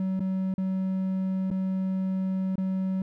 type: tone with dropouts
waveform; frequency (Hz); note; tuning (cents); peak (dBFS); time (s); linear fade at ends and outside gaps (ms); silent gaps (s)
triangle; 189; F#3; +37; -23; 0-3.02; 2; 0.195-0.204 / 0.54-0.58 / 1.503-1.512 / 2.556-2.58
effects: none